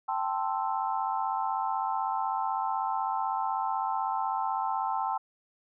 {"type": "chord", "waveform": "sine", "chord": "A minor seventh", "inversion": "third", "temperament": "equal", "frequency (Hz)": [784, 880, 1046.5, 1318.5], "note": ["G5", "A5", "C6", "E6"], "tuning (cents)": [0, 0, 0, 0], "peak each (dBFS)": [-32, -31, -34, -37], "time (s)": [0.08, 5.18], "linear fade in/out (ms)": 10, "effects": []}